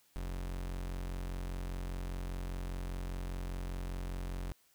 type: tone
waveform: 40% pulse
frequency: 45 Hz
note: F#1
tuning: 47 cents flat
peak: -36 dBFS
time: 0.16-4.52 s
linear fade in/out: 0 ms
effects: white hiss -69 dBFS RMS until 4.74 s